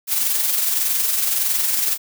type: noise with amplitude modulation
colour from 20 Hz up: blue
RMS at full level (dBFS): -18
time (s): 0.07-1.98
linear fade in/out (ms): 50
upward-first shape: sine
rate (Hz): 21.7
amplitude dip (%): 40
effects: none